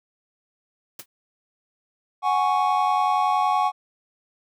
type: noise with exponential decay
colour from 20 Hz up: white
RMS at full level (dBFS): -30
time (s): 0.99-1.06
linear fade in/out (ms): 5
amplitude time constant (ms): 15
type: chord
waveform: triangle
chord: F# suspended second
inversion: none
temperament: equal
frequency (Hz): 740 / 830.6 / 1108.7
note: F#5 / G#5 / C#6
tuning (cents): 0 / 0 / 0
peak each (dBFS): -21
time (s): 2.22-3.72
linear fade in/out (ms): 50
effects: none